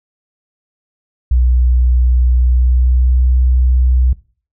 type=tone with pitch glide; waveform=sine; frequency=61.74 to 63 Hz; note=B1 to B1; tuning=0 to +35 cents; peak=-7 dBFS; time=1.31-4.13 s; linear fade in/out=5 ms; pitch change=+35 cents; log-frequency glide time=2.38-3.2 s; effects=noise-tail reverb RT60 0.4 s tail -20 dB re dry + tanh soft clip ceiling -4 dBFS